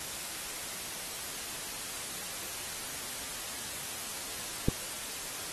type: click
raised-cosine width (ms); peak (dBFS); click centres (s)
3; -12; 4.685
effects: white hiss -39 dBFS RMS until 5.52 s + AAC 32 kbps